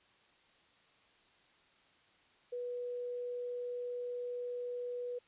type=tone; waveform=sine; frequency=489.1 Hz; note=B4; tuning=17 cents flat; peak=-37 dBFS; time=2.52-5.19 s; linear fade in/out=10 ms; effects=white hiss -67 dBFS RMS until 5.27 s + resampled to 8000 Hz